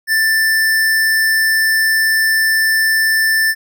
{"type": "tone", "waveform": "square", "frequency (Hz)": 1771, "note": "A6", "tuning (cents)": 11, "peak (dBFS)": -12, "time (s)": [0.07, 3.55], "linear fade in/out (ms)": 50, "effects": []}